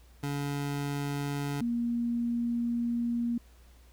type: tone pair in turn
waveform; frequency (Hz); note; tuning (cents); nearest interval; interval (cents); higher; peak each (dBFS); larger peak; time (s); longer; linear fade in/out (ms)
25% pulse / sine; 142.6 / 236.5; C#3 / A#3; +49 / +25; major sixth; 876; second; -27; neither; 0.23-1.61 / 1.61-3.38; second; 5
effects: added 60 Hz sine -54 dBFS peak until 3.92 s + pink hiss -63 dBFS RMS until 3.92 s